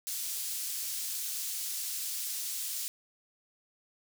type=high-pass noise; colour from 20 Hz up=pink; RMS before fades=-36 dBFS; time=0.07-2.88 s; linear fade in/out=0 ms; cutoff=5800 Hz; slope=12 dB/octave; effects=none